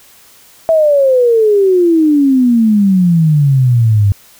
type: exponential sweep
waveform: sine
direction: down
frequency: 659.3 to 98 Hz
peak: -6 dBFS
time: 0.69-4.12 s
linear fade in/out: 0 ms
effects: white hiss -43 dBFS RMS until 4.39 s